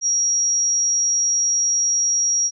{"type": "tone", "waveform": "sine", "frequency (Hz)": 5670, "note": "F8", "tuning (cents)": 25, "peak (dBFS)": -16, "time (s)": [0.01, 2.51], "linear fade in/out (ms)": 50, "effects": []}